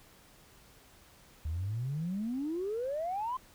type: exponential sweep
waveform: sine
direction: up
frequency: 73.8 to 1055 Hz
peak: -31 dBFS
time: 1.45-3.37 s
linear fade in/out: 5 ms
effects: tanh soft clip ceiling -27 dBFS + pink hiss -59 dBFS RMS until 3.54 s